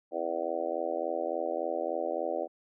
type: harmonic tone with a mistuned harmonic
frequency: 83.5 Hz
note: E2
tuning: 23 cents sharp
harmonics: 3 / 4 / 5 / 6 / 7 / 8 / 9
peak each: -46 / -38 / -40 / -36 / -34 / -38 / -38 dBFS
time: 0.11-2.48 s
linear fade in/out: 50 ms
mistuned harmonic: 3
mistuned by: +84 cents
effects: none